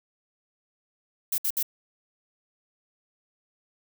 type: noise bursts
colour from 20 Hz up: violet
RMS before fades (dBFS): -26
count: 3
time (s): 1.32-1.629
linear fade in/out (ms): 5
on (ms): 61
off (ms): 63
effects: none